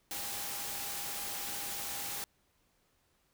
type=tone in noise; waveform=sine; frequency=806 Hz; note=G5; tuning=48 cents sharp; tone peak=-50 dBFS; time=0.11-2.24 s; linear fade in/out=0 ms; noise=white; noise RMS=-39 dBFS; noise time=0.11-2.24 s; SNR=-14 dB; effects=pink hiss -73 dBFS RMS until 3.33 s